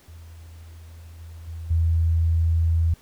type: tone with level steps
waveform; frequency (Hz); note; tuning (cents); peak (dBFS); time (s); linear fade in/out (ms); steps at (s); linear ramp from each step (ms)
sine; 82.41; E2; 0; -40 / -37 / -31 / -17; 0.08-2.94; 5; 1.19 / 1.47 / 1.7; 10
effects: pink hiss -55 dBFS RMS until 3.01 s